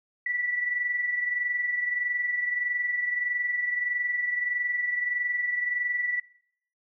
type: tone pair together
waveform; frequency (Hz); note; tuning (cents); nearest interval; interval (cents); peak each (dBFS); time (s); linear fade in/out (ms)
sine; 1958 / 1979.6; B6 / B6; -15 / +4; unison; 19; -26 / -35; 0.26-6.2; 5
effects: noise-tail reverb RT60 0.6 s tail -19 dB re dry